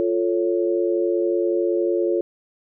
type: chord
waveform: sine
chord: F augmented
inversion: none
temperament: equal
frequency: 349.2 / 440 / 554.4 Hz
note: F4 / A4 / C#5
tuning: 0 / 0 / 0 cents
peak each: -20 / -24 / -25 dBFS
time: 0-2.21 s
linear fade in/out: 0 ms
effects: none